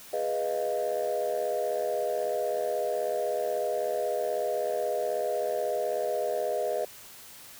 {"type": "chord", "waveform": "sine", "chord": "F half-diminished seventh", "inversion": "first", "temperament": "equal", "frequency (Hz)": [415.3, 493.9, 622.3, 698.5], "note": ["Ab4", "Cb5", "Eb5", "F5"], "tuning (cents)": [0, 0, 0, 0], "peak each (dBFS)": [-33, -31, -29, -33], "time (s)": [0.13, 6.85], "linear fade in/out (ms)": 5, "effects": ["tanh soft clip ceiling -20 dBFS", "white hiss -48 dBFS RMS until 7.59 s"]}